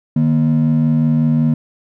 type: ring-modulated tone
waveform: triangle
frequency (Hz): 194.9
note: G3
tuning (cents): -10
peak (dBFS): -5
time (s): 0.16-1.54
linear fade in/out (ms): 5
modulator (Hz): 42.7
effects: tanh soft clip ceiling -5 dBFS

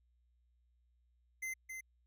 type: tone with echo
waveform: square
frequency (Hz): 2068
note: C7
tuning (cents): -21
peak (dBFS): -39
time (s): 1.42-1.54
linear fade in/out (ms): 10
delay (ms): 270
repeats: 1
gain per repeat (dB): -5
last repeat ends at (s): 1.81
effects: added 60 Hz sine -70 dBFS peak until 2.06 s

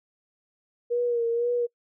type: tone with vibrato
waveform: sine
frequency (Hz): 474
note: A#4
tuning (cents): +29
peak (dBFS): -22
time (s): 0.9-1.67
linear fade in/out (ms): 20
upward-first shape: sine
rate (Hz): 2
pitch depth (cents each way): 41
effects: noise-tail reverb RT60 0.1 s tail -25 dB re dry

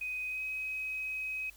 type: tone with pitch glide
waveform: sine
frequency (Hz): 2506 to 2534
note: D#7 to D#7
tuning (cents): +12 to +31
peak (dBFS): -34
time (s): 0.01-1.5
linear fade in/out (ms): 5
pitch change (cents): +19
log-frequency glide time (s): 0.28-0.42
effects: added 50 Hz sine -59 dBFS peak until 1.56 s + white hiss -59 dBFS RMS until 1.56 s

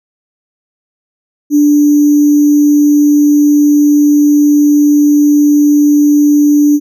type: tone with sample-and-hold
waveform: sine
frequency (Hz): 293.7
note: D4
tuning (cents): 0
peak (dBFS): -4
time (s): 1.5-6.8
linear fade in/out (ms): 50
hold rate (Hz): 6300
effects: none

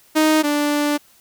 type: tone pair in turn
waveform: sawtooth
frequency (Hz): 311.1 / 293.4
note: D#4 / D4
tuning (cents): 0 / -2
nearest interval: minor second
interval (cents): 102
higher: first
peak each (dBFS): -9 / -13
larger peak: first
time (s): 0.15-0.43 / 0.43-0.98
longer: second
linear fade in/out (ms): 20
effects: white hiss -53 dBFS RMS until 1.2 s

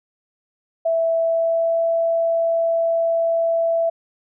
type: tone with pitch glide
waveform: sine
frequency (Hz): 659.3 to 664.7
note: E5 to E5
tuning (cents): 0 to +14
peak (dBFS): -16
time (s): 0.85-3.9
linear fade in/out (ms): 10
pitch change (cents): +14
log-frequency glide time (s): 1.16-1.84
effects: none

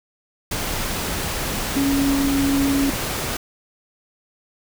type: tone in noise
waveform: sine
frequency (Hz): 277.2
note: C#4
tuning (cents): 0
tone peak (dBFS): -17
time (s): 1.76-2.9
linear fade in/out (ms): 5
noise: pink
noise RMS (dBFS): -25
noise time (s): 0.51-3.37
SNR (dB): +5
effects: none

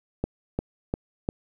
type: click train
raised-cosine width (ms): 2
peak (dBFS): -12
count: 4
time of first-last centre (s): 0.24-1.289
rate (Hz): 2.86
effects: 9-bit

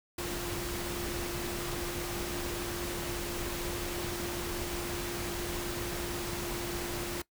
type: tone in noise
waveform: sine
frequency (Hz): 349.2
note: F4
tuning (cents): 0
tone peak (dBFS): -38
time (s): 0.18-7.22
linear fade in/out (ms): 5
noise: pink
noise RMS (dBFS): -37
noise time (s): 0.18-7.22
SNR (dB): -4
effects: noise-tail reverb RT60 0.1 s tail -20 dB re dry

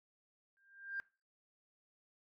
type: tone with exponential growth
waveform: sine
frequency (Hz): 1593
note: G6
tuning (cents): +27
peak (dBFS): -35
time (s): 0.57-1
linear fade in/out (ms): 0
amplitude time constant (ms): 93
effects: noise-tail reverb RT60 0.3 s tail -20 dB re dry + tanh soft clip ceiling -31 dBFS

